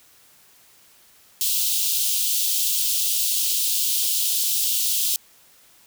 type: high-pass noise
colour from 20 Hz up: white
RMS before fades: -22 dBFS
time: 1.41-5.16 s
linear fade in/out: 0 ms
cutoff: 2900 Hz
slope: 48 dB/octave
effects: white hiss -54 dBFS RMS until 5.86 s